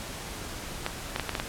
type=clicks; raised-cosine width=0.3 ms; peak=-12 dBFS; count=6; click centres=0.864 / 1.161 / 1.197 / 1.293 / 1.352 / 1.399 s; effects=pink hiss -38 dBFS RMS until 1.48 s + low-pass 12000 Hz 12 dB/octave